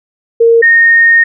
sine tone pair in turn, 461.5 / 1846 Hz, A#4 / A#6, -17 / -17 cents, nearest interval 2 octaves, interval 2400 cents, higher second, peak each -3 dBFS, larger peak neither, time 0.4-0.62 / 0.62-1.24 s, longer second, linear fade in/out 10 ms, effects none

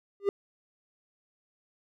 triangle tone with exponential growth, 400 Hz, G4, 35 cents sharp, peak -16 dBFS, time 0.2-0.29 s, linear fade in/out 1 ms, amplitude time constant 19 ms, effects none

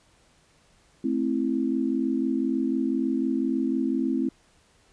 sine chord, A minor, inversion none, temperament just, 220 / 264 / 330 Hz, A3 / C4 / E4, 0 / +16 / +2 cents, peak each -29 / -25 / -28 dBFS, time 1.04-4.29 s, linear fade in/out 5 ms, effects pink hiss -61 dBFS RMS until 4.92 s + resampled to 22050 Hz

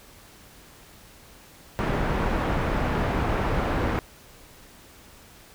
pink low-pass noise, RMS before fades -25 dBFS, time 1.79-3.99 s, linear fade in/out 0 ms, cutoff 1600 Hz, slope 12 dB/octave, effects pink hiss -50 dBFS RMS until 5.54 s

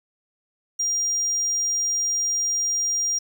triangle tone, 5700 Hz, F8, 34 cents sharp, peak -19 dBFS, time 0.79-3.19 s, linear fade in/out 10 ms, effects tanh soft clip ceiling -15 dBFS + 9-bit

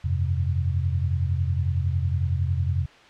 sine chord, F suspended second, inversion none, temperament just, 87.31 / 98.22 / 130.96 Hz, F2 / G2 / C3, 0 / +4 / +2 cents, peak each -23 / -29 / -27 dBFS, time 0.04-2.86 s, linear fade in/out 10 ms, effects white hiss -50 dBFS RMS until 3.09 s + low-pass 3000 Hz 12 dB/octave

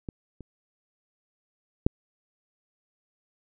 clicks, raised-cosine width 3 ms, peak -21 / -29 / -6 dBFS, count 3, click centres 0.088 / 0.407 / 1.865 s, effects none

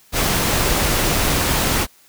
pink noise, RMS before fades -18 dBFS, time 0.12-1.87 s, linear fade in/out 50 ms, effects white hiss -52 dBFS RMS until 2.08 s

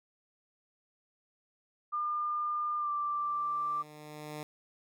sine tone with pitch glide, 1204 to 1176.5 Hz, D6 to D6, +43 to +3 cents, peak -30 dBFS, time 1.92-3.83 s, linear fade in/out 20 ms, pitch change -40 cents, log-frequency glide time 2.78-2.9 s
10% pulse tone with exponential growth, 151 Hz, D3, 48 cents sharp, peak -30 dBFS, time 2.54-4.43 s, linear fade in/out 0 ms, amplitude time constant 410 ms
effects none

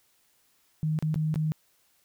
sine tone with dropouts, 155.56 Hz, D#3, in tune, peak -24 dBFS, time 0.83-1.52 s, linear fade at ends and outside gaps 0 ms, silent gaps 0.989-1.025 / 1.143-1.158 / 1.342-1.358 s, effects white hiss -67 dBFS RMS until 2.04 s

